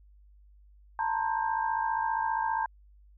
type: tone cluster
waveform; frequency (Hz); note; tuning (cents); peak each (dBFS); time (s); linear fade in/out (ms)
sine; 891 / 946 / 1041 / 1592; A5 / A#5 / C6 / G6; +22 / +25 / -9 / +26; -29 / -32 / -37 / -36; 0.99-2.66; 2
effects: added 50 Hz sine -54 dBFS peak until 3.17 s